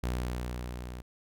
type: tone with level ramp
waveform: sawtooth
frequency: 61.2 Hz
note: B1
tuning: 15 cents flat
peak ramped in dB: -25 to -36 dBFS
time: 0.03-1.02 s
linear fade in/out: 10 ms
effects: none

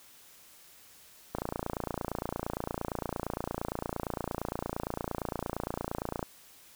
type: click train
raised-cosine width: 1 ms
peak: -18 dBFS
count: 141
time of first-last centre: 1.35-6.228 s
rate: 28.7 Hz
effects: white hiss -56 dBFS RMS until 6.75 s

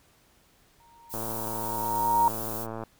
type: tone with exponential growth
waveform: sine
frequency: 932.3 Hz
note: A#5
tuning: in tune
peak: -17 dBFS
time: 0.8-2.28 s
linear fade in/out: 1 ms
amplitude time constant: 320 ms
type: noise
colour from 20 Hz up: violet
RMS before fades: -36 dBFS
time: 1.09-2.67 s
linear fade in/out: 50 ms
type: click train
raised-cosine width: 1 ms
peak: -22 dBFS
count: 191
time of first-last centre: 1.14-2.836 s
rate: 112 Hz
effects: pink hiss -62 dBFS RMS until 2.99 s

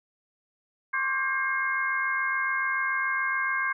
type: tone cluster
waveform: sine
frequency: 1062 / 1149 / 1595 / 2138 Hz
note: C6 / D6 / G6 / C7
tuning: +25 / -38 / +30 / +37 cents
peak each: -32 / -34 / -27 / -31 dBFS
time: 0.93-3.73 s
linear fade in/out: 10 ms
effects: none

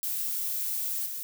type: noise with level steps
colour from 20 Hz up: violet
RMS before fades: -31 / -36 dBFS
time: 0.03-1.23 s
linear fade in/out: 0 ms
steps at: 1.05 s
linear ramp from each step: 20 ms
effects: none

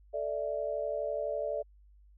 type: chord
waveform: sine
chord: A suspended fourth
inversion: none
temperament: equal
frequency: 440 / 587.3 / 659.3 Hz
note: A4 / D5 / E5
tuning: 0 / 0 / 0 cents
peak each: -38 / -33 / -37 dBFS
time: 0.13-1.63 s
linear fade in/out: 20 ms
effects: added 50 Hz sine -56 dBFS peak until 2.17 s

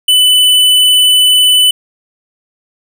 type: tone with hard clipping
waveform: triangle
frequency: 2994 Hz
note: F#7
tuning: 20 cents sharp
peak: -6 dBFS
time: 0.08-1.71 s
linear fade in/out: 5 ms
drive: 18 dB
effects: none

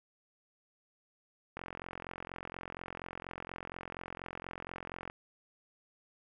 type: click train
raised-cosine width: 0.5 ms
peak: -26 dBFS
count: 157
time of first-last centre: 1.57-5.099 s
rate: 44.2 Hz
effects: none

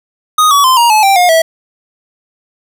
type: tone with pitch steps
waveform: square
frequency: 1244.5 / 1134.6 / 1034.5 / 943.2 / 859.9 / 784 / 714.8 / 651.7 Hz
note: D#6 / C#6 / C6 / A#5 / A5 / G5 / F5 / E5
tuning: 0 / +40 / -20 / +20 / -40 / 0 / +40 / -20 cents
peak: -6 dBFS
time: 0.38-1.42 s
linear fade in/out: 5 ms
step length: 130 ms
effects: none

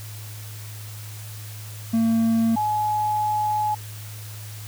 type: tone pair in turn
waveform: triangle / sine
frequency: 226.7 / 846.6 Hz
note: A#3 / G#5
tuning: -48 / +33 cents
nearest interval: octave + major seventh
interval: 2281 cents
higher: second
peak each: -15 / -20 dBFS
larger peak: first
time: 1.93-2.56 / 2.56-3.75 s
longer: second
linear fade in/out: 10 ms
effects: added 106 Hz sine -35 dBFS peak until 4.67 s + white hiss -42 dBFS RMS until 4.67 s

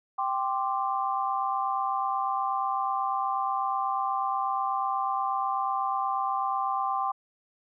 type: chord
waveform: sine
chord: G suspended fourth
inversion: none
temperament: equal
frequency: 784 / 1046.5 / 1174.7 Hz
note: G5 / C6 / D6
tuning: 0 / 0 / 0 cents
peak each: -29 / -30 / -31 dBFS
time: 0.18-7.12 s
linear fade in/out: 10 ms
effects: none

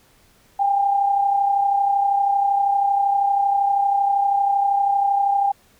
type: tone pair together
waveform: sine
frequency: 797.9 / 830.6 Hz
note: G5 / G#5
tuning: +30 / 0 cents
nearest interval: minor second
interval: 70 cents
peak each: -16 / -26 dBFS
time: 0.59-5.52 s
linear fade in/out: 10 ms
effects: pink hiss -56 dBFS RMS until 5.79 s

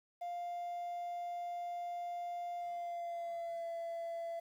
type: tone with pitch glide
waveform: triangle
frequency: 700 to 673 Hz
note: F5 to E5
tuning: +4 to +36 cents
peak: -36 dBFS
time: 0.21-4.4 s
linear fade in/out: 10 ms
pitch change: -68 cents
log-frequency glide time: 2.6-3.66 s
effects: tanh soft clip ceiling -32 dBFS + 11-bit

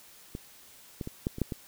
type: clicks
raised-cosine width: 3 ms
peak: -23 / -21 / -23 / -15 / -25 / -13 / -20 dBFS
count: 7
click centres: 0.351 / 1.012 / 1.074 / 1.269 / 1.384 / 1.417 / 1.522 s
effects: white hiss -54 dBFS RMS until 1.67 s

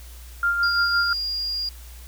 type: tone with tremolo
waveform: sine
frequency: 1396.9 Hz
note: F6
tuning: in tune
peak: -17 dBFS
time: 0.43-1.13 s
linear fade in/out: 2 ms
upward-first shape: sine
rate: 5.9 Hz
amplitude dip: 45%
type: tone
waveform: sine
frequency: 4828 Hz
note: D8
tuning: 47 cents sharp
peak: -24 dBFS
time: 0.63-1.69 s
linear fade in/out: 2 ms
effects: added 60 Hz sine -39 dBFS peak until 2.07 s + white hiss -48 dBFS RMS until 2.07 s

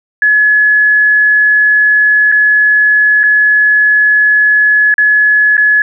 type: tone with dropouts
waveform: sine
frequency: 1700 Hz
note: G#6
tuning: 40 cents sharp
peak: -5 dBFS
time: 0.22-5.82 s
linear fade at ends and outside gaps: 2 ms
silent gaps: 2.317-2.322 / 3.233-3.237 / 4.941-4.981 / 5.569-5.578 s
effects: none

